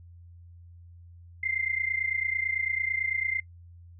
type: tone pair together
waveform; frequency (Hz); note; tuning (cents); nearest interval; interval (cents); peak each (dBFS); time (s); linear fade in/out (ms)
sine; 2071 / 2100; C7 / C7; -18 / +6; unison; 24; -30 / -29; 1.43-3.4; 5
effects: noise-tail reverb RT60 0.1 s tail -22 dB re dry + added 86 Hz sine -47 dBFS peak until 3.99 s